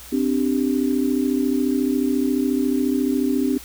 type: chord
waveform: sine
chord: C suspended second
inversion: none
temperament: equal with one note detuned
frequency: 259.5 / 293.7 / 392 Hz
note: C4 / D4 / G4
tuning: -14 / 0 / 0 cents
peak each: -20 / -22 / -26 dBFS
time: 0.12-3.58 s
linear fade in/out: 10 ms
effects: added 60 Hz sine -45 dBFS peak until 3.64 s + white hiss -41 dBFS RMS until 3.64 s